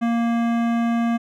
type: tone with hard clipping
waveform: sine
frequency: 233.1 Hz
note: A#3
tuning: in tune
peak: -20 dBFS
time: 0.01-1.18 s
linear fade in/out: 20 ms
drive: 16 dB
effects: none